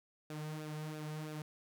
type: tone with flanger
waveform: sawtooth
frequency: 153.6 Hz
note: D#3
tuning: 22 cents flat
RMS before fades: -43 dBFS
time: 0.3-1.42 s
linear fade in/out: 2 ms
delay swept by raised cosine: 0.95 to 3.65 ms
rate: 3 Hz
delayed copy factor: -0.6
effects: none